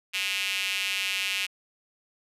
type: tone with high-pass filter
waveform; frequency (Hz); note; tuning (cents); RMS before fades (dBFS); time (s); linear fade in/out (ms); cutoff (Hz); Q
square; 97; G2; -18; -29; 0.13-1.47; 20; 2600; 3.9
effects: resampled to 32000 Hz